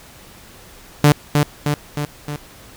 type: tone with echo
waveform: sawtooth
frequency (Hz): 147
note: D3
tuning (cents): +2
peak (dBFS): -4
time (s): 1.04-1.12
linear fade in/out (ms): 2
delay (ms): 310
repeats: 4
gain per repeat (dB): -4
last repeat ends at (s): 2.36
effects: pink hiss -43 dBFS RMS until 2.76 s